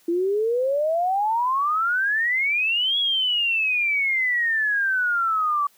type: exponential two-way sweep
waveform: sine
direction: up then down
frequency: 332.6 to 3366 to 1141 Hz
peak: -19 dBFS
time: 0.08-5.67 s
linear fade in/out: 5 ms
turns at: 2.98 s
effects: white hiss -58 dBFS RMS until 5.77 s + high-pass 150 Hz 12 dB/octave